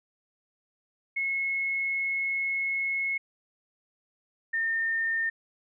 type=tone pair in turn; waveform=sine; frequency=2179 / 1816 Hz; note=C#7 / A#6; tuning=-30 / -46 cents; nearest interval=minor third; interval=316 cents; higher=first; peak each=-26 / -25 dBFS; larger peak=second; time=1.16-3.18 / 4.53-5.3 s; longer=first; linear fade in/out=10 ms; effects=none